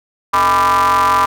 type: ring-modulated tone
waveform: square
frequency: 92.7 Hz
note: F#2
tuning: 4 cents sharp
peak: -8 dBFS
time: 0.33-1.26 s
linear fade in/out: 10 ms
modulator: 1090 Hz
effects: none

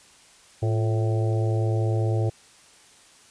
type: harmonic tone with a mistuned harmonic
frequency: 110 Hz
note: A2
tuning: in tune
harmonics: 1 / 3 / 4 / 5 / 6 / 7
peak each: -21 / -31 / -33 / -35 / -37 / -38 dBFS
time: 0.62-2.3 s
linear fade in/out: 10 ms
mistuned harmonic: 3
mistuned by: +79 cents
effects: white hiss -53 dBFS RMS until 3.3 s + resampled to 22050 Hz

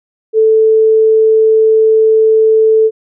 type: tone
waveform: sine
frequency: 440 Hz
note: A4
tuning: in tune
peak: -5 dBFS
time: 0.33-2.91 s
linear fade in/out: 50 ms
effects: none

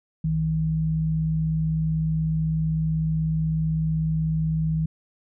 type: tone pair together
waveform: sine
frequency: 62.5 / 158.54 Hz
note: B1 / D#3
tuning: +21 / +33 cents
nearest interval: octave + major third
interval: 1612 cents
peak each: -31 / -21 dBFS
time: 0.24-4.86 s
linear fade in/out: 5 ms
effects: none

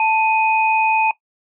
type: tone pair together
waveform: sine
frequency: 882.5 / 2496 Hz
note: A5 / D#7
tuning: +5 / +5 cents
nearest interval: octave + tritone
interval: 1800 cents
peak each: -15 / -19 dBFS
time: 0-1.11 s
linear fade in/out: 2 ms
effects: noise-tail reverb RT60 0.1 s tail -17 dB re dry

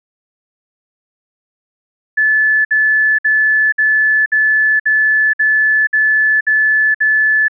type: tone bursts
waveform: sine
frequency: 1733 Hz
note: A6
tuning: 27 cents flat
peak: -9 dBFS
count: 10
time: 2.17-7.483 s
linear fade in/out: 10 ms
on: 480 ms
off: 57 ms
effects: none

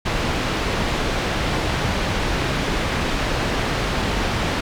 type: low-pass noise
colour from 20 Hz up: pink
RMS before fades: -22 dBFS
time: 0.05-4.61 s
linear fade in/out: 10 ms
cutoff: 3900 Hz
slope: 12 dB/octave
effects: none

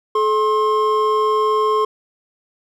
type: tone pair together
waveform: triangle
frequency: 430.4 / 1064.1 Hz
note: A4 / C6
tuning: -38 / +29 cents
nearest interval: octave + major third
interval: 1567 cents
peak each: -15 dBFS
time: 0.15-1.85 s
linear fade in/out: 5 ms
effects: none

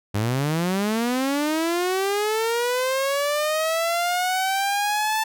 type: linear sweep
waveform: sawtooth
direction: up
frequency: 98 to 883 Hz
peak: -17 dBFS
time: 0.14-5.24 s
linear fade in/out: 10 ms
effects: none

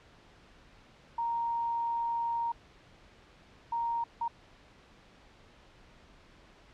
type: tone bursts at uneven times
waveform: sine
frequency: 932.3 Hz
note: A#5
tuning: in tune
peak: -29 dBFS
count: 3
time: 1.18-2.52 / 3.72-4.04 / 4.21-4.28 s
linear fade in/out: 5 ms
effects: pink hiss -58 dBFS RMS until 6.73 s + low-pass 4000 Hz 12 dB/octave

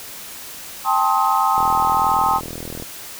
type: chord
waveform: sine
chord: A half-diminished seventh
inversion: third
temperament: just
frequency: 792 / 880 / 1056 / 1267.2 Hz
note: G5 / A5 / C6 / Eb6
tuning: +18 / 0 / +16 / +31 cents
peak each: -20 dBFS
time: 0.84-2.41 s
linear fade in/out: 50 ms
type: click train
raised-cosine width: 2 ms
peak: -18 dBFS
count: 52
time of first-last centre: 1.58-2.824 s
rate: 41 Hz
effects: white hiss -35 dBFS RMS until 3.19 s

